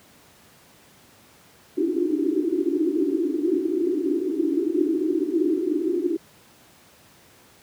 pink band-pass noise, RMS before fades -23 dBFS, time 1.77-6.17 s, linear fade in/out 10 ms, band 290 to 380 Hz, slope 96 dB/octave, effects pink hiss -53 dBFS RMS until 7.62 s + high-pass 100 Hz 12 dB/octave

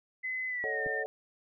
sine tone with pitch glide, 2030 to 1808.5 Hz, B6 to A6, +47 to +47 cents, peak -32 dBFS, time 0.23-1.04 s, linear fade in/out 20 ms, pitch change -200 cents, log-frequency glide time 0.48-0.83 s
sine chord, D# half-diminished seventh, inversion second, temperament equal, 440 / 554.4 / 622.3 / 740 Hz, A4 / C#5 / D#5 / F#5, 0 / 0 / 0 / 0 cents, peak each -37 / -39 / -42 / -41 dBFS, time 0.64-1.06 s, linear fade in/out 0 ms
clicks, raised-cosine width 2 ms, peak -31 dBFS, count 2, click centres 0.861 / 0.868 s
effects none

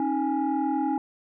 sine tone cluster, 271.7 / 312.3 / 827 Hz, C#4 / D#4 / G#5, -35 / +7 / -8 cents, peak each -26 dBFS, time 0-0.98 s, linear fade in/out 2 ms, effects tanh soft clip ceiling -18 dBFS

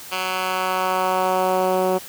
10% pulse tone with band-pass filter sweep, 185.8 Hz, F#3, 7 cents sharp, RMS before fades -21 dBFS, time 0.11-1.99 s, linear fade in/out 20 ms, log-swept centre 2500 to 430 Hz, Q 0.98, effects white hiss -38 dBFS RMS until 2.08 s + high-pass 60 Hz 12 dB/octave

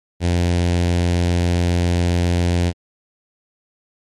sawtooth tone with notch filter, 87.31 Hz, F2, in tune, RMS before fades -17 dBFS, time 0.2-2.73 s, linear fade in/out 50 ms, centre 1200 Hz, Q 1.3, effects low-pass 8000 Hz 12 dB/octave + MP3 64 kbps

